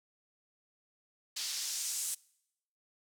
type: noise with band-pass filter sweep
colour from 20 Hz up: white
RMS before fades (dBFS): -37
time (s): 1.36-2.15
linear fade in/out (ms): 10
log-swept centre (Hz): 4400 to 8600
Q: 1.6
effects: noise-tail reverb RT60 0.8 s tail -24 dB re dry